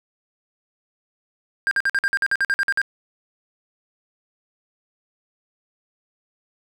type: tone bursts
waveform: triangle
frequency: 1599 Hz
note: G6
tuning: 34 cents sharp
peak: -15 dBFS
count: 13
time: 1.67-2.816 s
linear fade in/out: 0 ms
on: 42 ms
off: 50 ms
effects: none